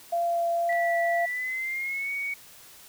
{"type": "tone with vibrato", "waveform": "sine", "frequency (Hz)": 684, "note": "F5", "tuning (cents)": -36, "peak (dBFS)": -23, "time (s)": [0.12, 1.26], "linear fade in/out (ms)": 10, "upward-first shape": "triangle", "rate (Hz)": 2, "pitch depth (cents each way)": 9}
{"type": "tone with pitch glide", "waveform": "sine", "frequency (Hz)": [1960, 2238], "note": ["B6", "C#7"], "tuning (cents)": [-14, 16], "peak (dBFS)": -28, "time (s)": [0.69, 2.34], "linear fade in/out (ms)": 5, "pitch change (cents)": 230, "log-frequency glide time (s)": [1.26, 2.12]}
{"type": "clicks", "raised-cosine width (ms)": 0.2, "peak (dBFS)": [-28, -35], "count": 2, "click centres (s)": [0.727, 0.753]}
{"effects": ["white hiss -50 dBFS RMS until 2.88 s"]}